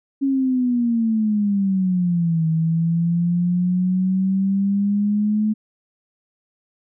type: exponential two-way sweep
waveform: sine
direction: down then up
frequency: 276.7 to 160 to 215.7 Hz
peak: -16 dBFS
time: 0.21-5.54 s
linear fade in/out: 20 ms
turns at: 2.47 s
effects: none